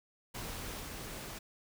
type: noise with level steps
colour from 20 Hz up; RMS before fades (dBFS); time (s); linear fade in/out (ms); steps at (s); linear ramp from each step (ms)
pink; -42 / -44; 0.34-1.39; 10; 0.8; 2
effects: none